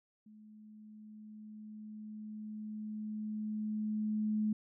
sine tone with level ramp, 213.9 Hz, A3, 49 cents flat, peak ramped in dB -54 to -29 dBFS, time 0.26-4.53 s, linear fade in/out 5 ms, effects none

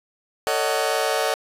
sawtooth chord, D# half-diminished seventh, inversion second, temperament just, 448 / 560 / 622.3 / 746.7 Hz, A4 / C#5 / D#5 / F#5, +31 / +18 / 0 / +16 cents, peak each -22 dBFS, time 0.47-1.34 s, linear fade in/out 0 ms, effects resampled to 32000 Hz + 9-bit

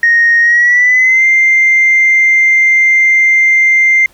sine tone with pitch glide, 1864.7 to 2093 Hz, A#6 to C7, 0 to 0 cents, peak -4 dBFS, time 0.03-4.06 s, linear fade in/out 2 ms, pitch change +200 cents, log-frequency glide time 0.41-1.25 s, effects tanh soft clip ceiling -1 dBFS + pink hiss -47 dBFS RMS until 4.13 s

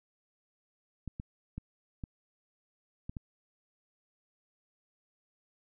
clicks, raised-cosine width 5 ms, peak -26 dBFS, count 6, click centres 1.077 / 1.199 / 1.58 / 2.038 / 3.095 / 3.168 s, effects none

